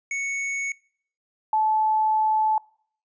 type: tone pair in turn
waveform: square / sine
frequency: 2217 / 867.7 Hz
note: C#7 / A5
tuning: 0 / -24 cents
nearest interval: octave + major third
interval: 1624 cents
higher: first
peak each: -26 / -18 dBFS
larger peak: second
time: 0.11-0.72 / 1.53-2.58 s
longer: second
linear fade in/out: 2 ms
effects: noise-tail reverb RT60 0.6 s tail -25 dB re dry + resampled to 16000 Hz